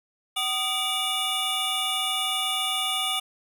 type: tone cluster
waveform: square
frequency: 761 / 1234 / 2311 / 2877 / 3512 Hz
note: F#5 / D#6 / D7 / F#7 / A7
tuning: +48 / -15 / -28 / -49 / -4 cents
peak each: -34 / -34 / -36 / -30 / -29 dBFS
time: 0.36-3.2 s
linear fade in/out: 10 ms
effects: none